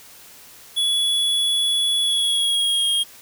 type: tone with pitch glide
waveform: square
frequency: 3392 to 3250 Hz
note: G#7 to G#7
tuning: +36 to -38 cents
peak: -18 dBFS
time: 0.76-3.04 s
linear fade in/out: 20 ms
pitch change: -74 cents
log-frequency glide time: 2.02-2.88 s
effects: white hiss -45 dBFS RMS until 3.21 s